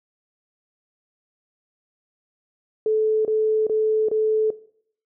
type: tone bursts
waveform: sine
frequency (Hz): 434.7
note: A4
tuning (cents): -21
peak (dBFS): -17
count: 4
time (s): 2.86-4.504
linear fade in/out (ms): 2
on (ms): 390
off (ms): 28
effects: noise-tail reverb RT60 0.6 s tail -18 dB re dry